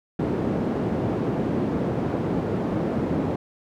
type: band-pass noise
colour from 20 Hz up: white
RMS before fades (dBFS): -25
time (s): 0.19-3.36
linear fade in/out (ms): 5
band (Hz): 120 to 340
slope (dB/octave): 12
effects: none